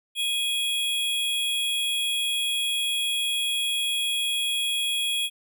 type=tone pair together; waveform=square; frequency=2489 / 3322 Hz; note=D#7 / G#7; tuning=0 / 0 cents; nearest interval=perfect fourth; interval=500 cents; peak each=-32 / -25 dBFS; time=0.15-5.3 s; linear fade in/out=50 ms; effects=none